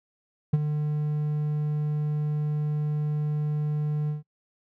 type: tone with ADSR envelope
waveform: triangle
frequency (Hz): 150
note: D3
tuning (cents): +37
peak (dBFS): -13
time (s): 0.53-4.23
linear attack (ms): 8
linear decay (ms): 32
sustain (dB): -9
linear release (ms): 140
effects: noise-tail reverb RT60 0.1 s tail -25 dB re dry